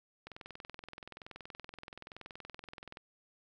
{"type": "click train", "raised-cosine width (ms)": 0.3, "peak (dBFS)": -30, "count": 58, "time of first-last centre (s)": [0.27, 2.971], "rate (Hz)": 21.1, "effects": []}